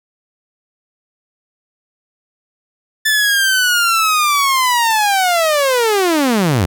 sawtooth linear sweep, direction down, 1760 to 77.78 Hz, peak -8 dBFS, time 3.05-6.66 s, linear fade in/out 10 ms, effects none

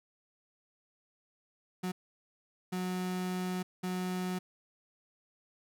35% pulse tone bursts at uneven times, 182.9 Hz, F#3, 20 cents flat, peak -31 dBFS, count 3, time 1.83-1.92 / 2.72-3.63 / 3.83-4.39 s, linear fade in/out 10 ms, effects none

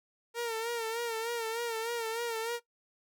sawtooth tone with vibrato, 459.7 Hz, A#4, 24 cents flat, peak -28 dBFS, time 0.34-2.6 s, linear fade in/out 50 ms, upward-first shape sine, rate 3.3 Hz, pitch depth 60 cents each way, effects noise-tail reverb RT60 0.1 s tail -17 dB re dry

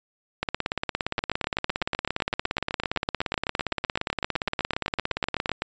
two click trains, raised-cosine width 0.3 ms, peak -10 / -9 dBFS, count 36 / 89, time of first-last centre 1.19-5.62 / 0.43-5.517 s, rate 7.9 / 17.3 Hz, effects resampled to 16000 Hz

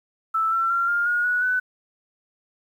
sine tone with pitch steps, 1318.5 / 1347 / 1376.1 / 1405.8 / 1436.2 / 1467.2 / 1498.9 Hz, E6 / E6 / F6 / F6 / F6 / F#6 / F#6, 0 / +37 / -26 / +11 / +48 / -15 / +22 cents, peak -19 dBFS, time 0.34-1.6 s, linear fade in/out 10 ms, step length 180 ms, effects 9-bit

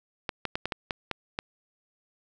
clicks, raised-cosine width 0.3 ms, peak -13 dBFS, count 8, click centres 0.292 / 0.453 / 0.555 / 0.656 / 0.722 / 0.908 / 1.113 / 1.389 s, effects none

